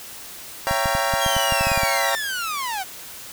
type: chord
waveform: 25% pulse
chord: C# diminished seventh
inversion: none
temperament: equal with one note detuned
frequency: 554.4 / 675.4 / 784 / 932.3 Hz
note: C#5 / E5 / G5 / Bb5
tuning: 0 / +42 / 0 / 0 cents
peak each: -22 dBFS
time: 0.67-2.15 s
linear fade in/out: 0 ms
type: clicks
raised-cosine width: 5 ms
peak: -15 dBFS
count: 12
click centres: 0.711 / 0.858 / 0.951 / 1.138 / 1.263 / 1.366 / 1.523 / 1.61 / 1.67 / 1.717 / 1.776 / 1.834 s
type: linear sweep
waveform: sawtooth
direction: down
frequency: 3303 to 720 Hz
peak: -21 dBFS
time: 1.2-2.84 s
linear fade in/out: 20 ms
effects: white hiss -38 dBFS RMS until 3.32 s

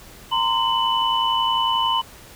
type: tone cluster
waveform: sine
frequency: 924 / 1035 / 2987 Hz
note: A#5 / C6 / F#7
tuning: -16 / -19 / +16 cents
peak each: -22 dBFS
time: 0.31-2.02 s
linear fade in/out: 20 ms
effects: pink hiss -44 dBFS RMS until 2.35 s

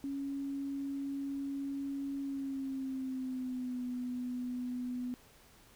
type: tone with pitch glide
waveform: sine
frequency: 277.2 to 248.4 Hz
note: C#4 to B3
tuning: 0 to +10 cents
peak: -35 dBFS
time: 0.04-5.14 s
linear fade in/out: 0 ms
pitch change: -190 cents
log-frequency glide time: 2.21-3.84 s
effects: pink hiss -61 dBFS RMS until 5.75 s

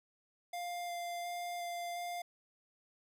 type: tone with vibrato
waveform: square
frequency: 698.5 Hz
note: F5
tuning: in tune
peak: -39 dBFS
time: 0.53-2.22 s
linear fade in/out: 5 ms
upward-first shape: square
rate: 1.4 Hz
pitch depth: 8 cents each way
effects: none

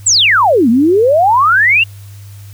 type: exponential two-way sweep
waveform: sine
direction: down then up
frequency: 8200 to 219.3 to 2866 Hz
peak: -6 dBFS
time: 0.06-1.84 s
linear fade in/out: 10 ms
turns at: 0.69 s
effects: added 100 Hz sine -30 dBFS peak until 2.53 s + white hiss -44 dBFS RMS until 2.53 s

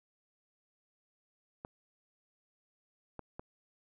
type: clicks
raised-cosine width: 1 ms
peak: -28 dBFS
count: 3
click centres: 1.649 / 3.193 / 3.395 s
effects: none

